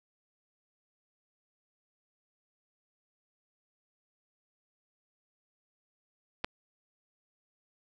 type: clicks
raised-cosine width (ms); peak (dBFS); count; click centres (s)
0.3; -27 / -14; 2; 6.441 / 6.445
effects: none